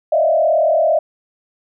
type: tone with frequency modulation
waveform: sine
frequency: 639 Hz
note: D#5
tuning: 46 cents sharp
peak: -11 dBFS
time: 0.12-0.99 s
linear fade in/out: 5 ms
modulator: 37.9 Hz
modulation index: 1.3
effects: none